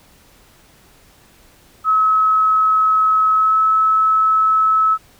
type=tone with pitch glide; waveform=sine; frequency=1286 to 1297.9 Hz; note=E6 to E6; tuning=-43 to -27 cents; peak=-11 dBFS; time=1.84-4.98 s; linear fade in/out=50 ms; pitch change=+16 cents; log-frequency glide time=3.35-3.58 s; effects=pink hiss -50 dBFS RMS until 5.19 s